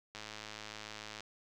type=click train; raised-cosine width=0.2 ms; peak=-27 dBFS; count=114; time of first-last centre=0.15-1.206 s; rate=107 Hz; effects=none